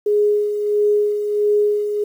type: tone with tremolo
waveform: sine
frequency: 416.1 Hz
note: G#4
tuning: 3 cents sharp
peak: -12 dBFS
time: 0.06-2.04 s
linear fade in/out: 5 ms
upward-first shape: sine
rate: 1.5 Hz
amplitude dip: 55%
effects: 8-bit